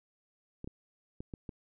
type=clicks; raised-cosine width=3 ms; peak=-28 dBFS; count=5; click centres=0.644 / 0.675 / 1.205 / 1.338 / 1.492 s; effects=none